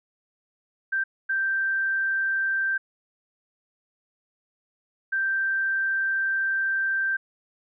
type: tone bursts at uneven times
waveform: sine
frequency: 1568 Hz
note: G6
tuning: in tune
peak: -22 dBFS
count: 3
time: 0.92-1.04 / 1.29-2.78 / 5.12-7.17 s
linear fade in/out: 10 ms
effects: none